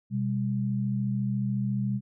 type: tone pair together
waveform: sine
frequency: 126.24 / 200.4 Hz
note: B2 / G3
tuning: +38 / +38 cents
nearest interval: minor sixth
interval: 800 cents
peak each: -28 dBFS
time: 0.1-2.01 s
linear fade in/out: 50 ms
effects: none